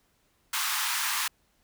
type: high-pass noise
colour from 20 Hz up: pink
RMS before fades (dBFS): -29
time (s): 0.53-1.28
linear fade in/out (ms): 5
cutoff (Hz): 920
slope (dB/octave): 48
effects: pink hiss -69 dBFS RMS until 1.63 s